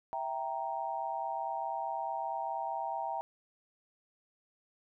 sine chord, E diminished, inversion none, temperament equal, 659.3 / 784 / 932.3 Hz, E5 / G5 / Bb5, 0 / 0 / 0 cents, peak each -40 / -37 / -37 dBFS, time 0.13-3.21 s, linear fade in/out 0 ms, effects none

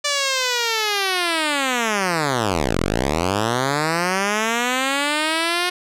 5% pulse linear two-way sweep, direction down then up, 587.3 to 38.89 to 361.4 Hz, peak -7 dBFS, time 0.04-5.7 s, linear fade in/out 10 ms, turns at 2.79 s, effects low-pass 10000 Hz 12 dB/octave

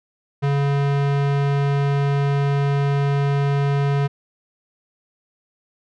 square tone with low-pass filter, 141 Hz, C#3, 30 cents sharp, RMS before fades -19 dBFS, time 0.42-4.08 s, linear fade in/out 20 ms, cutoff 3100 Hz, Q 0.56, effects none

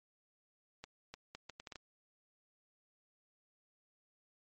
accelerating click train, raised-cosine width 0.2 ms, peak -29 dBFS, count 8, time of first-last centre 0.84-1.758 s, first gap 300 ms, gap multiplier 0.7, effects MP3 32 kbps

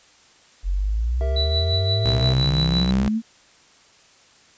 sine exponential sweep, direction up, 43.65 to 230.4 Hz, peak -19 dBFS, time 0.63-3.22 s, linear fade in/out 50 ms
triangle chord, E diminished, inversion first, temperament equal, 392 / 466.2 / 659.3 Hz, G4 / Bb4 / E5, 0 / 0 / 0 cents, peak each -33 / -32 / -27 dBFS, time 1.21-2.33 s, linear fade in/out 0 ms
sine tone with tremolo, 3951 Hz, B7, in tune, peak -20 dBFS, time 1.36-2.91 s, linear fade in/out 5 ms, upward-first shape triangle, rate 5.8 Hz, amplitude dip 80%
sawtooth tone, 64.7 Hz, C2, 19 cents flat, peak -18 dBFS, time 2.05-3.08 s, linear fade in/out 0 ms
effects white hiss -53 dBFS RMS until 4.57 s + resampled to 16000 Hz

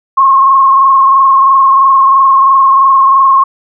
sine tone with frequency modulation, 1079 Hz, C#6, 47 cents flat, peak -3 dBFS, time 0.17-3.44 s, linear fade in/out 10 ms, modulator 23 Hz, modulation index 1.2, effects none

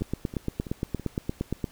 two click trains, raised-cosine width 3 ms, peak -14 / -24 dBFS, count 15 / 4, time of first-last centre 0.02-1.642 / 0.01-0.997 s, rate 8.63 / 3.04 Hz, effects pink hiss -54 dBFS RMS until 1.71 s

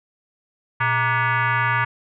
sine tone with frequency modulation, 120 Hz, B2, 49 cents flat, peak -17 dBFS, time 0.8-1.85 s, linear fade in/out 10 ms, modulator 528 Hz, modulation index 3.7, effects none

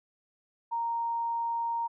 sine tone, 930 Hz, A#5, 4 cents flat, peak -28 dBFS, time 0.71-1.88 s, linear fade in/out 20 ms, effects none

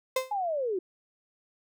35% pulse tone with exponential decay, 519 Hz, C5, 14 cents flat, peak -20 dBFS, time 0.16-0.34 s, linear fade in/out 5 ms, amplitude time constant 39 ms
sine linear sweep, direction down, 850 to 349.2 Hz, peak -27 dBFS, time 0.31-0.79 s, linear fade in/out 5 ms
effects none

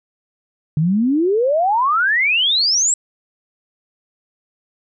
sine exponential sweep, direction up, 146.83 to 7880 Hz, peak -13 dBFS, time 0.77-2.94 s, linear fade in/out 2 ms, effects none

